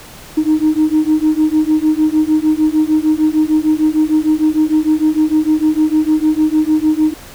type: beating tone pair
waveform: sine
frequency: 306.7 / 313.3 Hz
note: D#4 / D#4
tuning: -25 / +12 cents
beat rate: 6.6 Hz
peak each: -12 dBFS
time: 0.37-7.14 s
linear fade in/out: 10 ms
effects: tanh soft clip ceiling -5 dBFS + pink hiss -36 dBFS RMS until 7.34 s